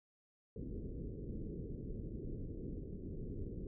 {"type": "low-pass noise", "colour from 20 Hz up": "pink", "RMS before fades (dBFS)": -44, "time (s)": [0.56, 3.67], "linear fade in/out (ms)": 2, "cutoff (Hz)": 450, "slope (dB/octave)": 48, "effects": []}